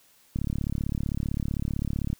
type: click train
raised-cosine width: 5 ms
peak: -16 dBFS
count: 64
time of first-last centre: 0.36-2.13 s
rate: 35.6 Hz
effects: white hiss -60 dBFS RMS until 2.19 s